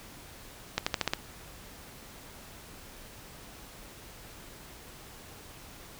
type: accelerating click train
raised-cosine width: 0.2 ms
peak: -9 dBFS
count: 6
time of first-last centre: 0.78-1.135 s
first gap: 85 ms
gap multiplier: 0.91
effects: pink hiss -49 dBFS RMS until 5.99 s